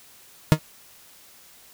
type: tone with exponential decay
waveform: 40% pulse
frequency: 155.56 Hz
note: D#3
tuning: in tune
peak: -6 dBFS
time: 0.52-0.59 s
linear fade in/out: 0 ms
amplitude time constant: 15 ms
effects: white hiss -51 dBFS RMS until 1.73 s